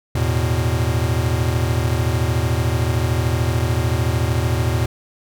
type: chord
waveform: square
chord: E suspended fourth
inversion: none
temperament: equal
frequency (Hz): 82.41 / 110 / 123.47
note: E2 / A2 / B2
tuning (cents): 0 / 0 / 0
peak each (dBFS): -22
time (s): 0.15-4.86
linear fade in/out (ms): 5
effects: none